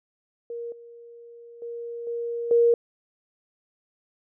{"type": "tone with level steps", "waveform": "sine", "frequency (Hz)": 470, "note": "A#4", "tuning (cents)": 14, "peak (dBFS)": [-31, -43, -32, -27, -15], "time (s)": [0.5, 2.74], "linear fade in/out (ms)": 2, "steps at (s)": [0.72, 1.62, 2.07, 2.51], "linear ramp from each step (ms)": 2, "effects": []}